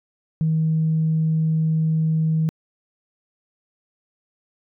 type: tone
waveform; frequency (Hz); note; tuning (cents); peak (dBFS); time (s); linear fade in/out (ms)
sine; 159; D#3; +38; -16; 0.41-2.49; 0
effects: tanh soft clip ceiling -12 dBFS